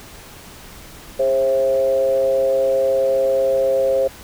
sine tone with frequency modulation, 533 Hz, C5, 32 cents sharp, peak -14 dBFS, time 1.19-4.08 s, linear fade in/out 10 ms, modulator 128 Hz, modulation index 0.59, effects pink hiss -40 dBFS RMS until 4.23 s

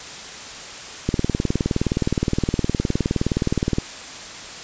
click train, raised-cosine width 3 ms, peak -6 dBFS, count 53, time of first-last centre 1.09-3.784 s, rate 19.3 Hz, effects white hiss -35 dBFS RMS until 4.63 s + resampled to 16000 Hz

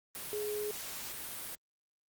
sine tone in noise, 419 Hz, G#4, 15 cents sharp, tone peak -34 dBFS, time 0.33-0.71 s, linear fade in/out 0 ms, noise white, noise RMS -42 dBFS, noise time 0.15-1.55 s, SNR +5 dB, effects Opus 32 kbps

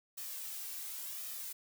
blue noise with flanger, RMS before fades -43 dBFS, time 0.17-1.53 s, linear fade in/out 10 ms, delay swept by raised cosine 1.6 to 2.6 ms, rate 0.92 Hz, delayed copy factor +0.55, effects none

